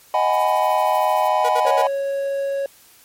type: chord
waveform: triangle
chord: G# minor seventh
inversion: second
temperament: just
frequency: 623 / 747.5 / 830.6 / 996.7 Hz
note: D#5 / F#5 / G#5 / B5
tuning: +2 / +17 / 0 / +16 cents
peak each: -19 dBFS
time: 0.14-1.87 s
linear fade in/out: 2 ms
type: noise with tremolo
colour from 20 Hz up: violet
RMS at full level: -35 dBFS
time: 0.32-1.29 s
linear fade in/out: 20 ms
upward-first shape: triangle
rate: 13 Hz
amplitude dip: 70%
type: tone bursts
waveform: sawtooth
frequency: 482.7 Hz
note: B4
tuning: 40 cents flat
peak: -18 dBFS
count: 4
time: 1.44-1.823 s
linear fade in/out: 10 ms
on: 53 ms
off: 57 ms
type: tone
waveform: triangle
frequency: 553 Hz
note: C#5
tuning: 4 cents flat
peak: -18 dBFS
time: 1.65-2.66 s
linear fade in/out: 2 ms
effects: white hiss -50 dBFS RMS until 3.04 s + MP3 64 kbps